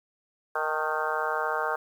harmonic tone with a mistuned harmonic, 155.5 Hz, D#3, 1 cent flat, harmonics 3 / 4 / 5 / 6 / 7 / 8 / 9 / 10, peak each -34 / -34 / -34 / -34 / -34 / -34 / -34 / -34 dBFS, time 0.55-1.76 s, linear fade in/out 5 ms, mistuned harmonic 6, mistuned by -47 cents, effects 9-bit

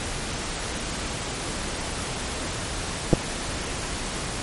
clicks, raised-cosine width 2 ms, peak -3 dBFS, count 2, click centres 3.13 / 3.136 s, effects pink hiss -30 dBFS RMS until 4.42 s + MP3 48 kbps

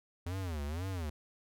square tone with vibrato, 83 Hz, E2, 12 cents sharp, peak -36 dBFS, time 0.26-1.1 s, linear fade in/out 5 ms, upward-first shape sine, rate 2 Hz, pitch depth 260 cents each way, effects none

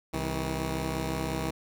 10% pulse tone pair together, 65.7 / 160.1 Hz, C2 / D#3, +8 / +50 cents, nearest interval octave + minor third, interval 1542 cents, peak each -24 dBFS, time 0.13-1.51 s, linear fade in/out 10 ms, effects none

